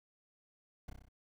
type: noise with echo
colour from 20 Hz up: brown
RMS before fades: -43 dBFS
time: 0.88-0.9 s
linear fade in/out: 5 ms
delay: 31 ms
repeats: 6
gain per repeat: -3 dB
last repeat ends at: 1.086 s
effects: none